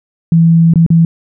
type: tone with dropouts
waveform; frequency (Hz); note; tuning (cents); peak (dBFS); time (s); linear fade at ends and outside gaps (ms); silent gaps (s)
sine; 165.7; E3; +9; -4; 0.32-1.05; 2; 0.737-0.757 / 0.864-0.903
effects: none